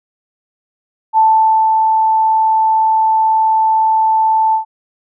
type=tone with ADSR envelope; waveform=sine; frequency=881 Hz; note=A5; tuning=2 cents sharp; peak=-6 dBFS; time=1.13-4.65 s; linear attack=45 ms; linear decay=520 ms; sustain=-3 dB; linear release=110 ms; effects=none